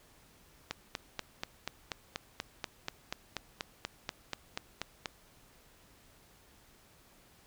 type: click train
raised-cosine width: 0.2 ms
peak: -17 dBFS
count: 19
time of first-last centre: 0.71-5.058 s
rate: 4.14 Hz
effects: pink hiss -62 dBFS RMS until 7.46 s

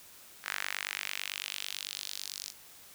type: tone with high-pass filter sweep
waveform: sawtooth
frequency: 49 Hz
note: G1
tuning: in tune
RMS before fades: -39 dBFS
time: 0.43-2.53 s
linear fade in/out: 50 ms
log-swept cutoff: 1600 to 5200 Hz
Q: 2
effects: white hiss -54 dBFS RMS until 2.94 s

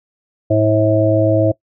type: harmonic tone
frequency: 107.7 Hz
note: A2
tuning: 37 cents flat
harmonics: 1 / 3 / 5 / 6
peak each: -16 / -16 / -16 / -16 dBFS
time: 0.5-1.52 s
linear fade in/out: 10 ms
effects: noise-tail reverb RT60 0.1 s tail -21 dB re dry

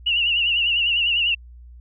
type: tone with vibrato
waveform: sine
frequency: 2814 Hz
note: F7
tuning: 12 cents sharp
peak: -17 dBFS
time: 0.06-1.35 s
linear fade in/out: 10 ms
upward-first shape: triangle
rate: 10 Hz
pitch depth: 100 cents each way
effects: added 60 Hz sine -40 dBFS peak until 1.8 s

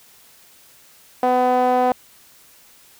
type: tone with band-pass filter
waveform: sawtooth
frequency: 251.1 Hz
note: B3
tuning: 29 cents sharp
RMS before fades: -17 dBFS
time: 1.23-1.92 s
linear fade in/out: 0 ms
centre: 690 Hz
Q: 3.4
effects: white hiss -50 dBFS RMS until 2.99 s

